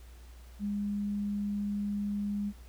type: tone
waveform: sine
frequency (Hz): 204.3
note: G#3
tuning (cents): -28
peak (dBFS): -30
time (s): 0.59-2.53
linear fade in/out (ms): 50
effects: added 60 Hz sine -48 dBFS peak until 2.68 s + pink hiss -60 dBFS RMS until 2.68 s